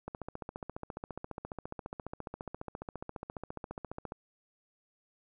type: click train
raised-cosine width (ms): 1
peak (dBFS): -25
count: 60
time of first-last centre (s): 0.08-4.121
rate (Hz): 14.6
effects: none